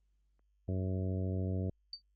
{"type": "harmonic tone", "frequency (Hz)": 93.7, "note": "F#2", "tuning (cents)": 22, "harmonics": [1, 2, 3, 4, 5, 6, 7], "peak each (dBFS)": [-33, -39, -43, -45, -47, -49, -50], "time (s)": [0.68, 1.7], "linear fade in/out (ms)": 5}
{"type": "tone with exponential decay", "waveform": "sine", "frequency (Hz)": 4599, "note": "D8", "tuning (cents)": -37, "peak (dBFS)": -36, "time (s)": [1.93, 2.02], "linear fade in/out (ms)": 2, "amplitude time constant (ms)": 19}
{"effects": ["added 50 Hz sine -70 dBFS peak until 2.15 s", "Opus 24 kbps"]}